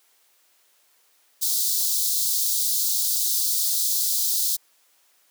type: high-pass noise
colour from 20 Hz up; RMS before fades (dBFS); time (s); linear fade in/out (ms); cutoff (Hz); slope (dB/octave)
white; -23; 1.41-4.57; 20; 3800; 48
effects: white hiss -62 dBFS RMS until 5.3 s + high-pass 400 Hz 12 dB/octave